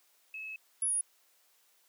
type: tone pair in turn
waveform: sine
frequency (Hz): 2587 / 10348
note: E7 / E9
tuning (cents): -33 / -33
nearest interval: 2 octaves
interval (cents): 2400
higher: second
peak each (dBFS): -39 / -28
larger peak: second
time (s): 0.34-0.56 / 0.82-1.01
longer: first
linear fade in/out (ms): 2
effects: white hiss -68 dBFS RMS until 1.88 s + high-pass 400 Hz 12 dB/octave